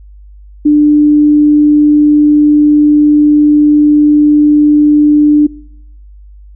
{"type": "tone", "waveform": "sine", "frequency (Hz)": 297.2, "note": "D4", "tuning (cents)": 21, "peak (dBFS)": -3, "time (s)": [0.65, 5.47], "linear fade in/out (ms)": 10, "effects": ["noise-tail reverb RT60 0.9 s tail -26 dB re dry", "added 50 Hz sine -32 dBFS peak until 6.55 s"]}